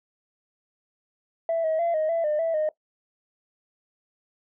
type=tone with pitch steps; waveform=sine; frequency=662 / 636 / 680 / 624 / 667 / 603 / 658 / 616 Hz; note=E5 / D#5 / F5 / D#5 / E5 / D5 / E5 / D#5; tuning=+7 / +38 / -46 / +5 / +20 / +46 / -3 / -17 cents; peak=-20 dBFS; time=1.49-2.69 s; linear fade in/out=2 ms; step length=150 ms; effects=noise-tail reverb RT60 0.1 s tail -19 dB re dry + tanh soft clip ceiling -19 dBFS